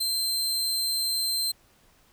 sawtooth tone, 4126 Hz, C8, 25 cents flat, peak -22 dBFS, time 0-1.52 s, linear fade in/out 10 ms, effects pink hiss -61 dBFS RMS until 2.12 s

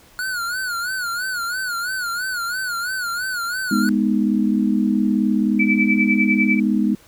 square tone with vibrato, 1454 Hz, F#6, 31 cents flat, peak -23 dBFS, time 0.19-3.89 s, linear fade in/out 0 ms, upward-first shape sine, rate 3 Hz, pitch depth 100 cents each way
sine chord, G# minor, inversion none, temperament equal, 207.7 / 246.9 / 311.1 Hz, G#3 / B3 / D#4, 0 / 0 / 0 cents, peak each -18 / -20 / -22 dBFS, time 3.71-6.95 s, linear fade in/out 5 ms
sine tone with tremolo, 2313 Hz, D7, 27 cents flat, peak -15 dBFS, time 5.59-6.6 s, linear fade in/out 10 ms, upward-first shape sine, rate 10 Hz, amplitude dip 85%
effects pink hiss -50 dBFS RMS until 7.07 s

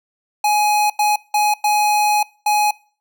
square tone bursts at uneven times, 838 Hz, G#5, 15 cents sharp, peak -14 dBFS, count 5, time 0.44-0.9 / 0.99-1.16 / 1.34-1.54 / 1.64-2.23 / 2.46-2.71 s, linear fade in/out 5 ms, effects noise-tail reverb RT60 0.4 s tail -23 dB re dry

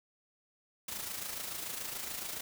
white noise with amplitude modulation, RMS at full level -38 dBFS, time 0.88-2.41 s, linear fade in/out 5 ms, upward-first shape sine, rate 27 Hz, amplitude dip 50%, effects none

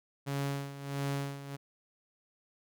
sawtooth tone with tremolo, 139.9 Hz, C#3, 16 cents sharp, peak -27 dBFS, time 0.26-1.57 s, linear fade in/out 20 ms, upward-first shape sine, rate 1.5 Hz, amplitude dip 75%, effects none

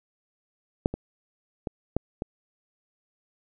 clicks, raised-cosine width 2 ms, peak -7 / -18 / -16 / -10 / -16 dBFS, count 5, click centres 0.859 / 0.94 / 1.672 / 1.966 / 2.221 s, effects none

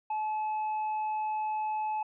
triangle tone with tanh clipping, 860 Hz, A5, 40 cents flat, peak -30 dBFS, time 0.1-2.03 s, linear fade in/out 5 ms, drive 8 dB, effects resampled to 8000 Hz

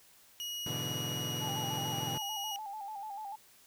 30% pulse tone, 2900 Hz, F#7, 35 cents flat, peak -34 dBFS, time 0.4-2.56 s, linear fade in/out 0 ms
sawtooth chord, E dominant seventh, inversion first, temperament equal with one note detuned, 103.83 / 123.47 / 146.83 / 167.21 Hz, G#2 / B2 / D3 / E3, 0 / 0 / 0 / +25 cents, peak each -41 / -37 / -37 / -40 dBFS, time 0.66-2.18 s, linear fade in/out 5 ms
sine tone with vibrato, 830.6 Hz, G#5, in tune, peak -39 dBFS, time 1.41-3.36 s, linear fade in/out 10 ms, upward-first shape square, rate 6.8 Hz, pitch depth 70 cents each way
effects white hiss -61 dBFS RMS until 3.66 s

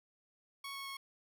15% pulse tone with pitch steps, 1108.7 / 1101.7 / 1094.7 Hz, C#6 / C#6 / C#6, 0 / -11 / -22 cents, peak -36 dBFS, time 0.64-0.97 s, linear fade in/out 5 ms, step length 110 ms, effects none

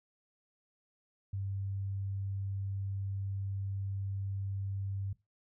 sine tone, 98 Hz, G2, in tune, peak -34 dBFS, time 1.33-5.13 s, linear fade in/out 5 ms, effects noise-tail reverb RT60 0.2 s tail -17 dB re dry

